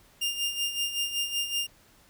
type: tone with tremolo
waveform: sawtooth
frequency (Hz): 2805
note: F7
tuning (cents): +7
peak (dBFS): -22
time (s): 0.21-1.67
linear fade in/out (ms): 10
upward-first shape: sine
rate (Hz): 5.3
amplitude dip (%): 65
effects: pink hiss -59 dBFS RMS until 2.09 s